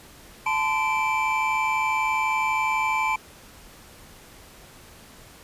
triangle tone cluster, 876 / 1028 / 2337 Hz, A5 / C6 / D7, -8 / -31 / -9 cents, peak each -24 dBFS, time 0.46-3.16 s, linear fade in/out 5 ms, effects pink hiss -48 dBFS RMS until 5.43 s + resampled to 32000 Hz

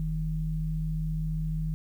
sine tone pair together, 42.94 / 157.5 Hz, F1 / D#3, -29 / +21 cents, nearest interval octave + minor seventh, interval 2250 cents, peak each -31 / -29 dBFS, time 0-1.74 s, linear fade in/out 0 ms, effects 10-bit

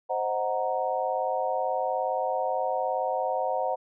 sine chord, C half-diminished seventh, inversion none, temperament equal, 523.3 / 622.3 / 740 / 932.3 Hz, C5 / Eb5 / Gb5 / Bb5, 0 / 0 / 0 / 0 cents, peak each -30 / -32 / -29 / -32 dBFS, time 0.09-3.76 s, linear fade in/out 20 ms, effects none

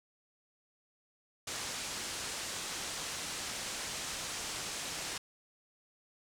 white low-pass noise, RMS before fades -40 dBFS, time 1.47-5.18 s, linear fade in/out 5 ms, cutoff 8400 Hz, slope 24 dB/octave, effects none

